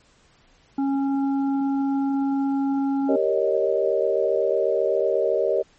harmonic tone, 274.7 Hz, C#4, 16 cents flat, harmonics 1 / 3 / 5, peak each -20 / -31 / -43 dBFS, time 0.78-3.16 s, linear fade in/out 5 ms
sine chord, Eb dominant seventh, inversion first, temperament equal, 392 / 466.2 / 554.4 / 622.3 Hz, G4 / Bb4 / Db5 / Eb5, 0 / 0 / 0 / 0 cents, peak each -24 dBFS, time 3.08-5.63 s, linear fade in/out 20 ms
effects pink hiss -58 dBFS RMS until 5.78 s + MP3 32 kbps

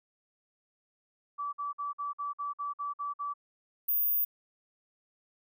sine tone bursts, 1154 Hz, D6, 31 cents flat, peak -32 dBFS, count 10, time 1.38-3.339 s, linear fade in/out 20 ms, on 150 ms, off 51 ms
sine tone, 14917 Hz, A#9, in tune, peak -25 dBFS, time 3.88-4.25 s, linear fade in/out 10 ms
effects none

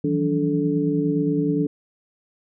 sine tone cluster, 161.5 / 171.1 / 188.9 / 288.9 / 435.6 Hz, E3 / F3 / F#3 / D4 / A4, -35 / -35 / +36 / -28 / -17 cents, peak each -25 / -30 / -30 / -21 / -26 dBFS, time 0.04-1.67 s, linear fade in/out 5 ms, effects none

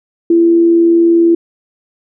sine tone with amplitude modulation, 337.2 Hz, E4, 39 cents sharp, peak -4 dBFS, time 0.3-1.35 s, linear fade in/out 5 ms, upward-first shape sine, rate 79.9 Hz, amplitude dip 30%, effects none

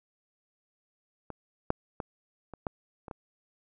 clicks, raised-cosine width 1 ms, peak -25 / -11 / -20 / -28 / -17 / -28 / -24 dBFS, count 7, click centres 1.303 / 1.704 / 2.002 / 2.537 / 2.668 / 3.082 / 3.112 s, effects none

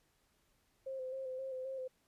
sine tone with vibrato, 523.3 Hz, C5, in tune, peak -39 dBFS, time 0.86-1.88 s, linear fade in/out 10 ms, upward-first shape square, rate 3.8 Hz, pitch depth 28 cents each way, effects pink hiss -75 dBFS RMS until 2.07 s + resampled to 32000 Hz

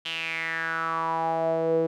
sawtooth tone with band-pass filter sweep, 163.6 Hz, E3, 13 cents flat, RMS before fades -27 dBFS, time 0.05-1.87 s, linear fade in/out 10 ms, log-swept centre 3100 to 430 Hz, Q 5.9, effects none

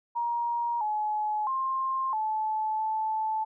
sine tone with pitch steps, 945 / 850 / 1058 / 867 / 873 Hz, A#5 / G#5 / C6 / A5 / A5, +23 / +40 / +19 / -26 / -14 cents, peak -26 dBFS, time 0.15-3.45 s, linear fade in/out 20 ms, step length 660 ms, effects none

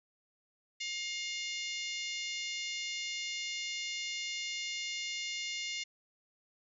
harmonic tone with a mistuned harmonic, 710 Hz, F5, 28 cents sharp, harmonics 3 / 4 / 5 / 6 / 7 / 8 / 9 / 10, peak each -40 / -42 / -44 / -46 / -47 / -48 / -49 / -50 dBFS, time 0.8-5.84 s, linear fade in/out 10 ms, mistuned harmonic 7, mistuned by +23 cents, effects none

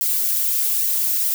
violet noise with flanger, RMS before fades -20 dBFS, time 0.01-1.34 s, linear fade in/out 0 ms, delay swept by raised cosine 0.77 to 4.17 ms, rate 2.4 Hz, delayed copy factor -0.7, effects none

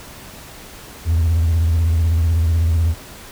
triangle tone with vibrato, 82.41 Hz, E2, in tune, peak -10 dBFS, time 1.05-2.95 s, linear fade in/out 50 ms, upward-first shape triangle, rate 16 Hz, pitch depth 95 cents each way, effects tanh soft clip ceiling -8 dBFS + pink hiss -38 dBFS RMS until 3.31 s

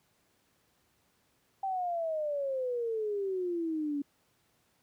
sine exponential sweep, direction down, 784 to 280.9 Hz, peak -30 dBFS, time 1.63-4.02 s, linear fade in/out 5 ms, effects pink hiss -71 dBFS RMS until 4.82 s + high-pass 80 Hz 12 dB/octave

